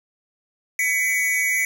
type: tone pair together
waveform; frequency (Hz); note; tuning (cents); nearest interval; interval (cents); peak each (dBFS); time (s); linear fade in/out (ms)
square; 2001 / 2251; B6 / C#7; +22 / +26; major second; 204; -23 / -22; 0.79-1.65; 2
effects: 7-bit